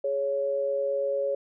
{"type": "tone pair together", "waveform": "sine", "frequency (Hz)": [417.5, 556.3], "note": ["G#4", "C#5"], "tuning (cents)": [9, 6], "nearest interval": "perfect fourth", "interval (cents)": 497, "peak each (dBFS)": [-32, -25], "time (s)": [0.04, 1.35], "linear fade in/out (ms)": 5, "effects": []}